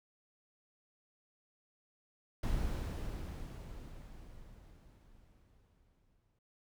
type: noise with exponential decay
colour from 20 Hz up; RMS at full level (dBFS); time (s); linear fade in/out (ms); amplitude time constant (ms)
brown; -34; 2.43-6.39; 5; 860
effects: none